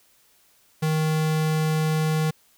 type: tone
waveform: square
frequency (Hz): 156.5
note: D#3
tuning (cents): +10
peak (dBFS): -21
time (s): 0.82-2.31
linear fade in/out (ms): 10
effects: white hiss -60 dBFS RMS until 2.57 s